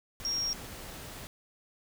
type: tone in noise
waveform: sine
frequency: 5588 Hz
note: F8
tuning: in tune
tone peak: -29 dBFS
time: 0.25-0.53 s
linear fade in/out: 0 ms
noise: pink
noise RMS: -44 dBFS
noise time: 0.2-1.27 s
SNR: +12 dB
effects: none